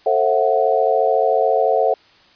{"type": "chord", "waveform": "sine", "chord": "F# half-diminished seventh", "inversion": "first", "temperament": "just", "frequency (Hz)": [444, 532.8, 666, 740], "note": ["A4", "C5", "E5", "F#5"], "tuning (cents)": [16, 31, 18, 0], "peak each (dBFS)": -19, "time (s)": [0.06, 1.94], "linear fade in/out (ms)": 5, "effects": ["white hiss -51 dBFS RMS until 2.35 s", "resampled to 11025 Hz"]}